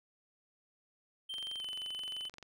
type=tone with pitch glide; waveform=triangle; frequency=3136 to 3031 Hz; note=G7 to F#7; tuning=0 to +41 cents; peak=-37 dBFS; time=1.29-2.29 s; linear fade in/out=10 ms; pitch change=-59 cents; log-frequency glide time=1.58-1.64 s
type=click train; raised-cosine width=0.2 ms; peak=-32 dBFS; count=26; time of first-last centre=1.34-2.427 s; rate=23 Hz
effects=none